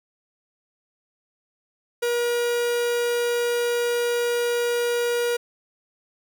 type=tone; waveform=45% pulse; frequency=478.2 Hz; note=A#4; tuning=44 cents sharp; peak=-21 dBFS; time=2.02-5.37 s; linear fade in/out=10 ms; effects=none